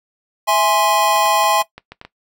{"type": "chord", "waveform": "square", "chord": "E augmented", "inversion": "none", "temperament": "equal with one note detuned", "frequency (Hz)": [656.2, 830.6, 1046.5], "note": ["E5", "G#5", "B#5"], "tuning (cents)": [-8, 0, 0], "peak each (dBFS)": [-20, -17, -18], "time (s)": [0.47, 1.63], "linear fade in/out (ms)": 20}
{"type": "clicks", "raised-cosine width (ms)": 0.3, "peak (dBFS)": -18, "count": 8, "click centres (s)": [1.162, 1.259, 1.439, 1.617, 1.78, 1.92, 2.014, 2.05]}
{"effects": ["noise-tail reverb RT60 0.1 s tail -17 dB re dry"]}